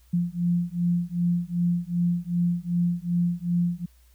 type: beating tone pair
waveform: sine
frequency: 172.7 / 175.3 Hz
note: F3 / F3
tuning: -19 / +7 cents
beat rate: 2.6 Hz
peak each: -25 dBFS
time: 0.13-3.86 s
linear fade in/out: 10 ms
effects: added 60 Hz sine -54 dBFS peak until 4.14 s + white hiss -64 dBFS RMS until 4.14 s